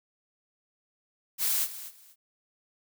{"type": "noise with echo", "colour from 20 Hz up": "blue", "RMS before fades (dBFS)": -27, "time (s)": [1.38, 1.68], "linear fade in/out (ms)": 50, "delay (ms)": 240, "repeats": 2, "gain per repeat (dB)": -14, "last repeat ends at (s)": 2.16, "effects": []}